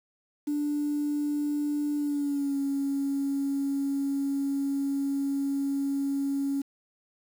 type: tone with pitch glide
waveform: triangle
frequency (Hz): 293.5 to 277.5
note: D4 to C#4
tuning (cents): -1 to +2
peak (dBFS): -22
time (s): 0.47-6.62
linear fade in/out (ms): 10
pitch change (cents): -97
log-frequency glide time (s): 1.96-2.57
effects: tanh soft clip ceiling -23 dBFS + 8-bit